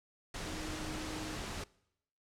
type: tone in noise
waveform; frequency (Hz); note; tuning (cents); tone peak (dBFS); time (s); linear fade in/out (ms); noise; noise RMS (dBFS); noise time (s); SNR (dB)
sine; 311.1; D#4; 0; -44; 0.46-1.36; 5; pink; -41; 0.34-1.64; -6
effects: noise-tail reverb RT60 0.8 s tail -23 dB re dry + low-pass 8000 Hz 12 dB/octave